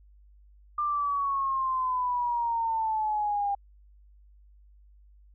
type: exponential sweep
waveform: sine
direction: down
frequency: 1197 to 799 Hz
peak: -25 dBFS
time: 0.78-3.55 s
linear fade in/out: 5 ms
effects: added 50 Hz sine -53 dBFS peak until 5.34 s